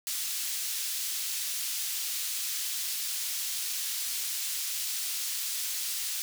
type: high-pass noise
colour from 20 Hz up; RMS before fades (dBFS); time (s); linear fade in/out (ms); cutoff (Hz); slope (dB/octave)
pink; -33; 0.07-6.22; 0; 4100; 12
effects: none